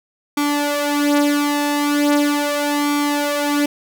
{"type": "tone with flanger", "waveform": "sawtooth", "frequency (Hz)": 290.8, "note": "D4", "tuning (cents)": -17, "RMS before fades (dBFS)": -18, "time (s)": [0.37, 3.66], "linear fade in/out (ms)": 5, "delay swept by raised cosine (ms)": [0.88, 4.58], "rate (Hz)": 0.39, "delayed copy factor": 0.7, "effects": []}